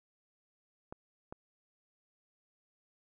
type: clicks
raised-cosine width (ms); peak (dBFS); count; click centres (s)
1; -29; 2; 0.925 / 1.325
effects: none